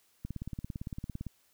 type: click train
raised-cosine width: 5 ms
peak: -25 dBFS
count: 19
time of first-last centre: 0.25-1.267 s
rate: 17.7 Hz
effects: white hiss -69 dBFS RMS until 1.53 s